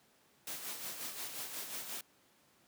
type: noise with tremolo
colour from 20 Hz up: white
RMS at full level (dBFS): -41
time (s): 0.47-2.01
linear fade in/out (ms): 2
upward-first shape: sine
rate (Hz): 5.6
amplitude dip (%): 50
effects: pink hiss -68 dBFS RMS until 2.67 s + high-pass 150 Hz 12 dB/octave